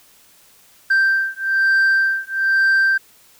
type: beating tone pair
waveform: sine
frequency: 1568 / 1569.1 Hz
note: G6 / G6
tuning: 0 / +1 cents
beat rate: 1.1 Hz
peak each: -15 dBFS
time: 0.9-2.98 s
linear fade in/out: 10 ms
effects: tanh soft clip ceiling -11 dBFS + white hiss -51 dBFS RMS until 3.39 s